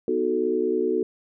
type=chord; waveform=sine; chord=B dominant seventh; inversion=none; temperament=equal; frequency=246.9 / 311.1 / 370 / 440 Hz; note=B3 / D#4 / F#4 / A4; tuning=0 / 0 / 0 / 0 cents; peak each=-30 / -29 / -24 / -25 dBFS; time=0.08-1.03 s; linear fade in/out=2 ms; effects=none